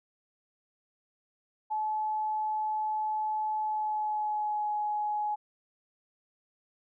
sine tone with pitch glide, 860 to 840.8 Hz, A5 to G#5, -40 to +21 cents, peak -28 dBFS, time 1.7-5.36 s, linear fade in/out 20 ms, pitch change -39 cents, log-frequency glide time 3.6-4.71 s, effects none

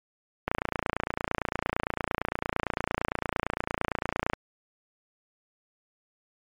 click train, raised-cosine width 0.5 ms, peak -11 dBFS, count 112, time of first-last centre 0.48-4.334 s, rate 28.8 Hz, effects MP3 96 kbps

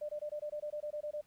sine tone bursts, 597 Hz, D5, 28 cents sharp, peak -36 dBFS, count 12, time 0.01-1.213 s, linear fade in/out 10 ms, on 81 ms, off 21 ms, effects pink hiss -70 dBFS RMS until 1.26 s

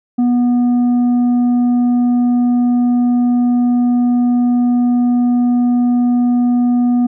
triangle tone with tanh clipping, 243.8 Hz, B3, 22 cents flat, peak -11 dBFS, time 0.18-7.07 s, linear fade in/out 10 ms, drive 9 dB, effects none

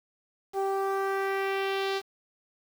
sawtooth tone with low-pass filter sweep, 389.8 Hz, G4, 10 cents flat, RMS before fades -29 dBFS, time 0.53-2.02 s, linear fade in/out 50 ms, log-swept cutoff 780 to 4500 Hz, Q 1.8, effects 8-bit

